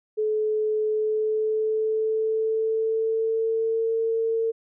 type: tone with pitch glide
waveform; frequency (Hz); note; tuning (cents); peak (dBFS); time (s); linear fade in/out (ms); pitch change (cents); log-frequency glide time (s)
sine; 430 to 451.9; A4 to A4; -40 to +46; -21; 0.17-4.52; 20; +86; 0.89-3.9
effects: none